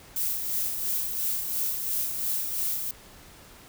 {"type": "noise with tremolo", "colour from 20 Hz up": "violet", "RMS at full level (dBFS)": -27, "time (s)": [0.16, 2.91], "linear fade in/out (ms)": 2, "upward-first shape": "sine", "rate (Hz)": 2.9, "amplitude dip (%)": 45, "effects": ["pink hiss -50 dBFS RMS until 3.68 s"]}